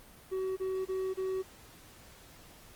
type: tone bursts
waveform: triangle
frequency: 377.8 Hz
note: F#4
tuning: 36 cents sharp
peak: -29 dBFS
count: 4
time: 0.31-1.428 s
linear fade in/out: 20 ms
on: 260 ms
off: 26 ms
effects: pink hiss -55 dBFS RMS until 2.75 s + Opus 32 kbps